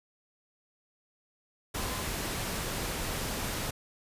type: tone in noise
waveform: sine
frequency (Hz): 1027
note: C6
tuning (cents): -33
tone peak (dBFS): -44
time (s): 1.77-2.03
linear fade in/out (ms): 10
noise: pink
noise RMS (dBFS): -34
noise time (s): 1.74-3.71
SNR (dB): -13
effects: resampled to 32000 Hz